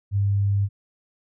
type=tone; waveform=sine; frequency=100 Hz; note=G2; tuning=35 cents sharp; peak=-18 dBFS; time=0.11-0.69 s; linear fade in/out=50 ms; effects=none